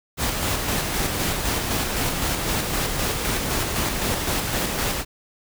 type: noise with tremolo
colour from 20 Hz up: pink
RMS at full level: -23 dBFS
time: 0.17-5.05 s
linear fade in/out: 50 ms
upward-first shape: square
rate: 3.9 Hz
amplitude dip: 30%
effects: none

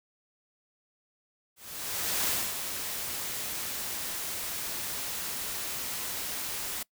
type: noise with ADSR envelope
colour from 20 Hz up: white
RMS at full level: -28 dBFS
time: 1.56-6.83 s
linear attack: 720 ms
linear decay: 240 ms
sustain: -7 dB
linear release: 4 ms
effects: noise-tail reverb RT60 0.1 s tail -23 dB re dry

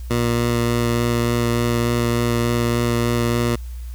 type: tone with vibrato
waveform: 15% pulse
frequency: 118.7 Hz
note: A#2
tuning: 32 cents sharp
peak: -11 dBFS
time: 0.1-3.56 s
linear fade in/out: 10 ms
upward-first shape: sine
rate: 3.4 Hz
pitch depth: 10 cents each way
effects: added 60 Hz sine -28 dBFS peak until 3.94 s + white hiss -50 dBFS RMS until 3.94 s

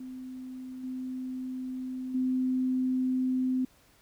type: tone with level steps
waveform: sine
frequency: 256.9 Hz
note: C4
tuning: 32 cents flat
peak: -38 / -33 / -25 dBFS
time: 0-3.65 s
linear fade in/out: 5 ms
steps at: 0.83 / 2.14 s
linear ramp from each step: 10 ms
effects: pink hiss -62 dBFS RMS until 4.01 s

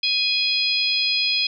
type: harmonic tone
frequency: 830.6 Hz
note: G#5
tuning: in tune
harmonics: 3 / 4 / 5 / 6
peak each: -24 / -24 / -24 / -24 dBFS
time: 0.03-1.47 s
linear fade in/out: 5 ms
effects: none

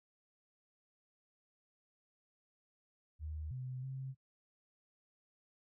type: tone with pitch steps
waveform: sine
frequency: 77.2 / 128.1 / 132.8 Hz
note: D#2 / C3 / C3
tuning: -13 / -36 / +26 cents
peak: -40 dBFS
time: 3.19-4.15 s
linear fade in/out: 50 ms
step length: 320 ms
effects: noise-tail reverb RT60 0.1 s tail -22 dB re dry

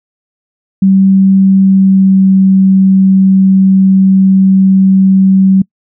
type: tone with pitch glide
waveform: sine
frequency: 192.6 to 191.27 Hz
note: G3 to G3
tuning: -30 to -42 cents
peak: -3 dBFS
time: 0.82-5.62 s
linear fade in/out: 5 ms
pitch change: -12 cents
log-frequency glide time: 1.55-2.29 s
effects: noise-tail reverb RT60 0.1 s tail -26 dB re dry

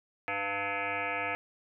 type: tone with frequency modulation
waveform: sine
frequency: 1494 Hz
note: F#6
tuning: 16 cents sharp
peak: -30 dBFS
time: 0.28-1.35 s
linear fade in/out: 0 ms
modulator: 199 Hz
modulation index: 5.2
effects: none

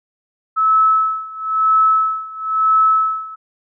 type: tone with tremolo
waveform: sine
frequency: 1300 Hz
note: E6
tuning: 24 cents flat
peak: -9 dBFS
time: 0.56-3.36 s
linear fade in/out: 20 ms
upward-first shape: sine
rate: 1 Hz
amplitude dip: 90%
effects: none

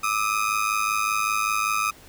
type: ring-modulated tone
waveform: 30% pulse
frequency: 1244.5 Hz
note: D#6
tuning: in tune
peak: -16 dBFS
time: 0.03-1.91 s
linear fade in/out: 10 ms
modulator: 52.6 Hz
effects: pink hiss -49 dBFS RMS until 2.08 s

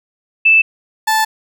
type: tone pair in turn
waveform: sine / 30% pulse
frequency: 2637 / 877.2 Hz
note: E7 / A5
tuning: 0 / -6 cents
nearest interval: octave + perfect fifth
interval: 1906 cents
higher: first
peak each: -6 / -9 dBFS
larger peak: first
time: 0.45-0.62 / 1.07-1.25 s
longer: second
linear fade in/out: 10 ms
effects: none

